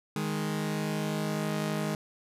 sawtooth tone pair together, 155.69 / 207.7 Hz, D#3 / G#3, +1 / 0 cents, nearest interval perfect fourth, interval 499 cents, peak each -28 dBFS, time 0.16-1.95 s, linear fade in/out 2 ms, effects resampled to 32000 Hz

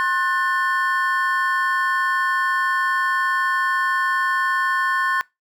triangle chord, F# diminished, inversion second, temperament just, 1065.6 / 1480 / 1776 Hz, C6 / F#6 / A6, +31 / 0 / +16 cents, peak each -19 / -23 / -21 dBFS, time 0-5.21 s, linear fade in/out 0 ms, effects noise-tail reverb RT60 0.2 s tail -22 dB re dry

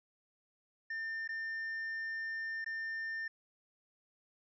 triangle tone with dropouts, 1800 Hz, A6, 39 cents sharp, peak -35 dBFS, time 0.9-3.28 s, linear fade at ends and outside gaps 5 ms, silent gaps 1.277-1.289 / 2.645-2.661 s, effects resampled to 16000 Hz

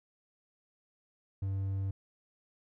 triangle tone, 97.1 Hz, G2, 16 cents flat, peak -29 dBFS, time 1.42-1.91 s, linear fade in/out 5 ms, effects none

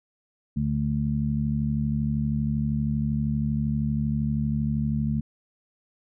harmonic tone, 72.7 Hz, D2, 17 cents flat, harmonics 1 / 2 / 3, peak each -31 / -26 / -26 dBFS, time 0.56-5.21 s, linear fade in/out 10 ms, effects none

